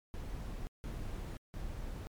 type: noise bursts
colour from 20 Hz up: brown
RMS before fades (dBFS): -41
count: 3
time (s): 0.14-2.07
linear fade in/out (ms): 0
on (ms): 530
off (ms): 170
effects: MP3 96 kbps